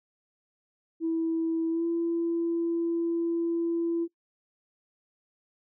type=tone with pitch glide; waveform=sine; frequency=327.2 to 336.4 Hz; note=E4 to E4; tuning=-13 to +35 cents; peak=-24 dBFS; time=1-4.08 s; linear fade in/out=50 ms; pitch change=+48 cents; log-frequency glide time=1.7-1.85 s; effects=noise-tail reverb RT60 0.1 s tail -22 dB re dry + tanh soft clip ceiling -20 dBFS